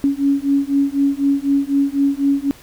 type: beating tone pair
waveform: sine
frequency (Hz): 277.2 / 281.2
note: C#4 / C#4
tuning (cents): 0 / +25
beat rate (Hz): 4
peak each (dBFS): -17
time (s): 0.04-2.51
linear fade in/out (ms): 0
effects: pink hiss -44 dBFS RMS until 2.62 s